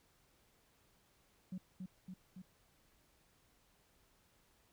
sine tone with echo, 185 Hz, F#3, in tune, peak -39 dBFS, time 1.52-1.58 s, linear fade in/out 5 ms, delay 280 ms, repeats 3, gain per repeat -3 dB, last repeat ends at 2.42 s, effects tanh soft clip ceiling -38 dBFS + pink hiss -72 dBFS RMS until 4.72 s

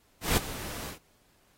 pink noise with ADSR envelope, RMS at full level -24 dBFS, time 0.21-0.99 s, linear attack 160 ms, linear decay 16 ms, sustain -15 dB, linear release 110 ms, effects pink hiss -66 dBFS RMS until 1.57 s + AAC 48 kbps

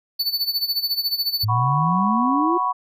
square tone with tremolo, 4490 Hz, C#8, 21 cents sharp, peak -18 dBFS, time 0.19-1.45 s, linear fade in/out 10 ms, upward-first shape sine, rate 14 Hz, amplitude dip 80%
sine exponential sweep, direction up, 102.3 to 358.5 Hz, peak -19 dBFS, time 1.43-2.58 s, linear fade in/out 10 ms
sine chord, F# suspended fourth, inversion none, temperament equal, 740 / 987.8 / 1108.7 Hz, F#5 / B5 / C#6, 0 / 0 / 0 cents, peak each -27 / -22 / -22 dBFS, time 1.48-2.73 s, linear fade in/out 20 ms
effects none

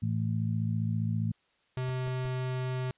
harmonic tone, 55 Hz, A1, in tune, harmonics 2 / 3 / 4, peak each -29 / -33 / -35 dBFS, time 0.02-1.32 s, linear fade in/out 10 ms
square tone, 128.3 Hz, C3, 34 cents flat, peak -31 dBFS, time 1.77-2.91 s, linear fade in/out 2 ms
brown noise bursts, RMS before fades -41 dBFS, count 3, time 1.88-2.269 s, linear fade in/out 5 ms, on 23 ms, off 160 ms
effects white hiss -70 dBFS RMS until 2.97 s + resampled to 8000 Hz

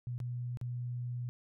sine tone with dropouts, 122.3 Hz, B2, 16 cents flat, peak -35 dBFS, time 0.07-1.29 s, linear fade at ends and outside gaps 0 ms, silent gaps 0.18-0.202 / 0.572-0.613 s, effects none

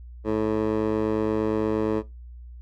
15% pulse tone with band-pass filter, 108.6 Hz, A2, 22 cents flat, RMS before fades -24 dBFS, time 0.24-2.03 s, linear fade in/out 50 ms, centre 470 Hz, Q 1.5, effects noise-tail reverb RT60 0.2 s tail -18 dB re dry + added 60 Hz sine -39 dBFS peak until 2.61 s

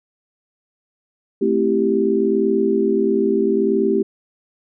sine chord, A minor seventh, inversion none, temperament equal with one note detuned, 220 / 261.6 / 329.6 / 390.2 Hz, A3 / C4 / E4 / G4, 0 / 0 / 0 / -8 cents, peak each -21 / -23 / -22 / -17 dBFS, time 1.41-4.03 s, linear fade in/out 10 ms, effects none

